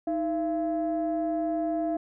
sine tone pair together, 314.9 / 678 Hz, D#4 / E5, +21 / +49 cents, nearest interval octave + minor second, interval 1328 cents, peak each -27 dBFS, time 0.07-1.97 s, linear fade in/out 5 ms, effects tanh soft clip ceiling -20 dBFS

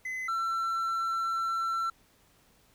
triangle tone pair in turn, 2033 / 1345.9 Hz, B6 / E6, +50 / +36 cents, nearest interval perfect fifth, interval 714 cents, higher first, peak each -31 / -26 dBFS, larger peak second, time 0.05-0.28 / 0.28-1.9 s, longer second, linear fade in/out 5 ms, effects pink hiss -64 dBFS RMS until 2.74 s

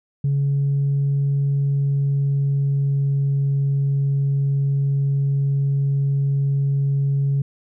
sine tone with pitch glide, 140 to 138.95 Hz, C#3 to C#3, +18 to +4 cents, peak -15 dBFS, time 0.24-7.42 s, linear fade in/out 5 ms, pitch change -14 cents, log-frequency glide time 1.49-3.51 s, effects tanh soft clip ceiling -14 dBFS

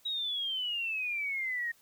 sine exponential sweep, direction down, 3852 to 1847 Hz, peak -31 dBFS, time 0.05-1.72 s, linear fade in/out 10 ms, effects white hiss -64 dBFS RMS until 1.81 s

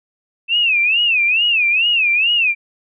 sine tone with vibrato, 2613 Hz, E7, 16 cents flat, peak -12 dBFS, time 0.48-2.55 s, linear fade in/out 50 ms, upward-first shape sine, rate 2.3 Hz, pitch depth 180 cents each way, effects none

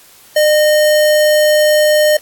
sine tone with sample-and-hold, 605 Hz, D#5, 49 cents flat, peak -7 dBFS, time 0.36-2.17 s, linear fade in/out 5 ms, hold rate 2450 Hz, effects white hiss -43 dBFS RMS until 2.21 s + AAC 64 kbps

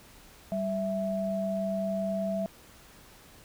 sine tone pair together, 194.66 / 659.3 Hz, G3 / E5, -12 / 0 cents, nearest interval octave + major sixth, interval 2112 cents, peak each -31 / -30 dBFS, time 0.52-2.46 s, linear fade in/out 0 ms, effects pink hiss -54 dBFS RMS until 3.44 s

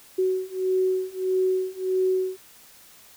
sine beating tone pair, 372.8 / 374.4 Hz, F#4 / F#4, +13 / +20 cents, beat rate 1.6 Hz, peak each -25 / -24 dBFS, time 0.18-2.37 s, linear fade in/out 10 ms, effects white hiss -51 dBFS RMS until 3.16 s

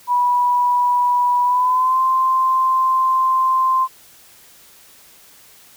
sine tone with pitch glide, 979 to 1043.2 Hz, B5 to C6, -15 to -5 cents, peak -13 dBFS, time 0.07-3.88 s, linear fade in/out 50 ms, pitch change +110 cents, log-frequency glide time 1.43-2 s, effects white hiss -47 dBFS RMS until 5.76 s

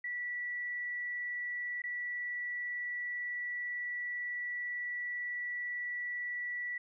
sine tone with dropouts, 1953 Hz, B6, 20 cents flat, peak -35 dBFS, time 0.04-6.78 s, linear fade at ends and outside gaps 5 ms, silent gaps 1.82-1.838 s, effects none

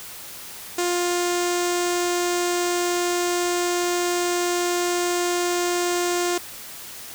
sawtooth tone with low-pass filter, 352.2 Hz, F4, 15 cents sharp, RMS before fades -23 dBFS, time 0.78-6.38 s, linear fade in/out 5 ms, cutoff 7500 Hz, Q 3.2, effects white hiss -38 dBFS RMS until 7.14 s

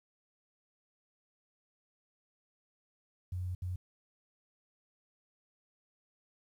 sine tone bursts at uneven times, 90.6 Hz, F#2, 36 cents flat, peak -34 dBFS, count 2, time 3.32-3.55 / 3.62-3.76 s, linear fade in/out 5 ms, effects 11-bit

